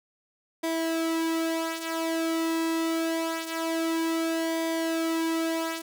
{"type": "tone with flanger", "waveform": "sawtooth", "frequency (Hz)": 327.1, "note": "E4", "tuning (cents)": -13, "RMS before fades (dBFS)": -28, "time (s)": [0.63, 5.82], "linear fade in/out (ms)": 10, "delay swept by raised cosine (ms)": [0.72, 4.42], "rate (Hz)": 0.25, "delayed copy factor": -0.6, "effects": []}